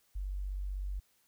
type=tone; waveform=sine; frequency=47.96 Hz; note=G1; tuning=37 cents flat; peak=-34 dBFS; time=0.15-1 s; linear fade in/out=10 ms; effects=white hiss -71 dBFS RMS until 1.27 s